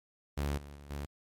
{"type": "tone with level steps", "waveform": "sawtooth", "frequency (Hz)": 71.6, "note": "D2", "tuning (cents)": -43, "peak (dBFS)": [-27, -42, -45, -33], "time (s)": [0.37, 1.06], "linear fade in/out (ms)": 10, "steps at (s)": [0.57, 0.75, 0.9], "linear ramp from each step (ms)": 10, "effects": ["MP3 64 kbps"]}